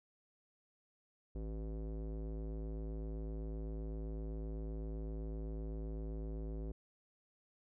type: tone with low-pass filter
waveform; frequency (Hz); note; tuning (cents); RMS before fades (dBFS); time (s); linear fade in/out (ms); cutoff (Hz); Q
square; 53.9; A1; -35; -42; 1.35-6.72; 5; 430; 1.9
effects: none